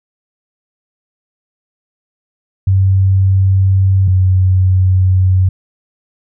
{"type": "tone pair in turn", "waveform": "sine", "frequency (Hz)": [95.8, 93.18], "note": ["G2", "F#2"], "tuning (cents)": [-39, 13], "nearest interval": "unison", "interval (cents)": 48, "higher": "first", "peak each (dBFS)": -7, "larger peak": "neither", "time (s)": [[2.67, 4.08], [4.08, 5.49]], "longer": "neither", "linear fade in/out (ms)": 5, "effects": []}